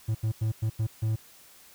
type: tone bursts at uneven times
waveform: triangle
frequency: 110 Hz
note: A2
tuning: in tune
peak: -22 dBFS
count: 6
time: 0.08-0.15 / 0.23-0.32 / 0.41-0.52 / 0.62-0.7 / 0.79-0.87 / 1.02-1.16 s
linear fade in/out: 10 ms
effects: white hiss -54 dBFS RMS until 1.74 s